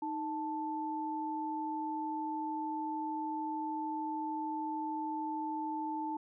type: tone pair together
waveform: sine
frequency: 311.1 / 880 Hz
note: D#4 / A5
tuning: 0 / 0 cents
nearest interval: octave + tritone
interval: 1800 cents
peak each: -38 / -36 dBFS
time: 0.02-6.17 s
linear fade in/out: 5 ms
effects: none